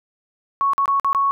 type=tone with dropouts; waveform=sine; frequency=1108 Hz; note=C#6; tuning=1 cent flat; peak=-15 dBFS; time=0.61-1.31 s; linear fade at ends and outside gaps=0 ms; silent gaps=0.734-0.78 / 0.857-0.879 / 0.998-1.046 / 1.13-1.148 s; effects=none